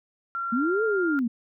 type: tone with pitch glide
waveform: sine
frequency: 1371 to 1401.4 Hz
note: F6 to F6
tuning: -32 to +6 cents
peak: -27 dBFS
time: 0.35-1.19 s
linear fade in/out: 0 ms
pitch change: +38 cents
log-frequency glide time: 0.46-0.93 s
type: linear two-way sweep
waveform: sine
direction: up then down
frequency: 220.8 to 453.2 to 221.8 Hz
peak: -22 dBFS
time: 0.52-1.28 s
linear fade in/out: 10 ms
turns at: 0.84 s
effects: none